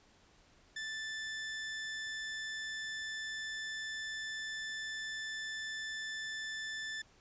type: tone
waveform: sawtooth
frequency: 1760 Hz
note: A6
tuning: in tune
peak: -35 dBFS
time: 0.76-7.02 s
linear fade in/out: 5 ms
effects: pink hiss -65 dBFS RMS until 7.2 s + resampled to 16000 Hz